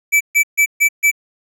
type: tone bursts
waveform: square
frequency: 2312 Hz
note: D7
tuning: 28 cents flat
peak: -10 dBFS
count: 5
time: 0.12-1.115 s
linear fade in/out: 20 ms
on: 87 ms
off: 140 ms
effects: none